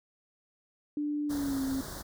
sine tone with pitch glide, 295.1 to 267.5 Hz, D4 to C4, +8 to +38 cents, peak -29 dBFS, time 0.97-1.81 s, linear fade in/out 2 ms, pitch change -170 cents, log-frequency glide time 1.27-1.62 s
pink band-stop noise, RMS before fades -41 dBFS, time 1.29-2.03 s, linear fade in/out 20 ms, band 1800 to 3600 Hz, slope 48 dB/octave
effects none

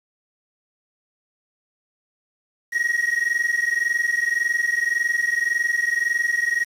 triangle tone pair together, 1878.2 / 1900 Hz, A#6 / A#6, +13 / +33 cents, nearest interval unison, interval 20 cents, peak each -21 / -20 dBFS, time 2.72-6.65 s, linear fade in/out 20 ms, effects resampled to 32000 Hz + 7-bit

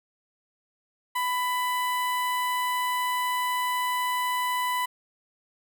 sawtooth tone with notch filter, 996 Hz, B5, 14 cents sharp, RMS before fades -27 dBFS, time 1.15-4.86 s, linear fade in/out 10 ms, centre 5600 Hz, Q 0.95, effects none

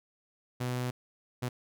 sawtooth tone bursts at uneven times, 124.7 Hz, B2, 17 cents sharp, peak -27 dBFS, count 2, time 0.6-0.91 / 1.42-1.49 s, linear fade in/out 10 ms, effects none

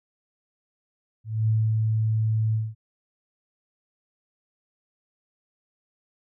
sine tone with ADSR envelope, 110 Hz, A2, in tune, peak -18 dBFS, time 1.24-2.75 s, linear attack 240 ms, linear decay 250 ms, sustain -2 dB, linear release 210 ms, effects none

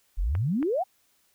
sine exponential sweep, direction up, 36.71 to 811 Hz, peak -23 dBFS, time 0.17-0.84 s, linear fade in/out 20 ms
clicks, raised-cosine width 0.5 ms, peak -23 dBFS, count 2, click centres 0.352 / 0.628 s
effects white hiss -67 dBFS RMS until 1.34 s

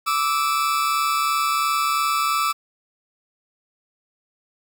40% pulse tone pair together, 1167 / 1309.9 Hz, D6 / E6, -11 / -11 cents, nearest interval major second, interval 200 cents, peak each -21 dBFS, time 0.06-2.53 s, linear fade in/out 20 ms, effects 8-bit

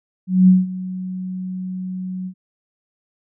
sine tone with ADSR envelope, 185 Hz, F#3, in tune, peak -6 dBFS, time 0.27-2.34 s, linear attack 210 ms, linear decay 180 ms, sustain -18 dB, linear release 76 ms, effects none

